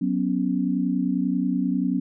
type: chord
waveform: sine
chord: F# suspended fourth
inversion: none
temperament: equal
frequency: 185 / 246.9 / 277.2 Hz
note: F#3 / B3 / C#4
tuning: 0 / 0 / 0 cents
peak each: -25 dBFS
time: 0.01-2 s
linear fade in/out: 10 ms
effects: none